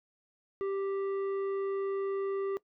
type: tone with tanh clipping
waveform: triangle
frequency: 392 Hz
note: G4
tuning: in tune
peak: -32 dBFS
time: 0.61-2.57 s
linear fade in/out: 0 ms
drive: 13 dB
effects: noise-tail reverb RT60 0.1 s tail -19 dB re dry